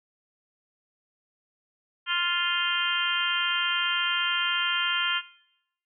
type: harmonic tone with a mistuned harmonic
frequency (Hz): 349.2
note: F4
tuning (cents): 0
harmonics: 3 / 4 / 5 / 6 / 7 / 8 / 9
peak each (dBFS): -34 / -29 / -33 / -36 / -36 / -31 / -29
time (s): 2.06-5.22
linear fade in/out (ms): 50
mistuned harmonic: 7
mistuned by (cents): +21
effects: noise-tail reverb RT60 0.8 s tail -20 dB re dry